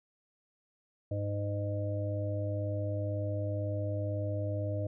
harmonic tone, 102 Hz, G#2, 31 cents flat, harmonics 1 / 3 / 5 / 6, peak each -32 / -41 / -42 / -38 dBFS, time 1.11-4.87 s, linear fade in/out 5 ms, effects none

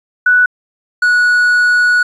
sine / triangle tone pair in turn, 1480 / 1465.5 Hz, F#6 / F#6, 0 / -17 cents, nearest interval unison, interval 17 cents, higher first, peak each -6 dBFS, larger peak neither, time 0.26-0.46 / 1.02-2.03 s, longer second, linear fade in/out 5 ms, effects resampled to 24000 Hz + 8-bit

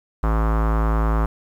square tone with low-pass filter, 55 Hz, A1, in tune, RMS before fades -19 dBFS, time 0.23-1.26 s, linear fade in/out 5 ms, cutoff 1200 Hz, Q 3.2, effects 8-bit

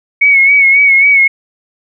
sine tone with vibrato, 2217 Hz, C#7, in tune, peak -4 dBFS, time 0.21-1.28 s, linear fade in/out 10 ms, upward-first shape sine, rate 3.7 Hz, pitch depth 49 cents each way, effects none

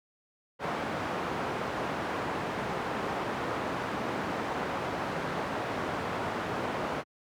white low-pass noise, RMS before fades -33 dBFS, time 0.59-7.04 s, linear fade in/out 50 ms, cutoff 1100 Hz, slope 12 dB/octave, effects high-pass 100 Hz 12 dB/octave

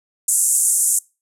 pink band-pass noise, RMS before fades -17 dBFS, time 0.28-0.99 s, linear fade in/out 5 ms, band 7300 to 11000 Hz, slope 48 dB/octave, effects noise-tail reverb RT60 0.3 s tail -25 dB re dry

